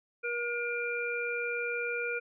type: harmonic tone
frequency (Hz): 476.7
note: A#4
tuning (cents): +39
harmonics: 1 / 3 / 5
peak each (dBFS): -35 / -35 / -35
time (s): 0.23-2.2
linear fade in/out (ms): 20
effects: none